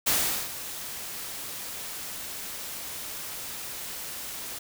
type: noise with ADSR envelope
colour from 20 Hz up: white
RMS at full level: -23 dBFS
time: 0.06-4.59 s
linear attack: 14 ms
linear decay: 410 ms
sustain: -14 dB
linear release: 9 ms
effects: none